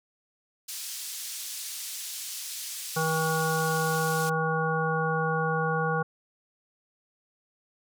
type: band-pass noise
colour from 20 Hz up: pink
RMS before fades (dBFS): -37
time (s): 0.68-4.3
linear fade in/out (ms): 10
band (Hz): 4700 to 14000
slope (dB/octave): 12
type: harmonic tone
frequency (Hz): 160.1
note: D#3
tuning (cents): +50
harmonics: 1 / 3 / 5 / 7 / 9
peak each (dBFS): -29 / -30 / -32 / -32 / -31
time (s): 2.96-6.03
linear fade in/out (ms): 10
effects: none